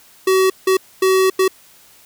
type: tone bursts at uneven times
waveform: square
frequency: 378.2 Hz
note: F#4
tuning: 38 cents sharp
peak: -12 dBFS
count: 4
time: 0.27-0.5 / 0.67-0.77 / 1.02-1.3 / 1.39-1.48 s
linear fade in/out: 5 ms
effects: white hiss -48 dBFS RMS until 2.05 s